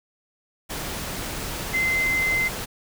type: tone in noise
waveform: sine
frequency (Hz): 2069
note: C7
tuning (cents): -20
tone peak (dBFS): -20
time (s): 1.73-2.49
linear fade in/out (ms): 20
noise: pink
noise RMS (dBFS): -31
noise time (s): 0.69-2.66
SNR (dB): +8
effects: none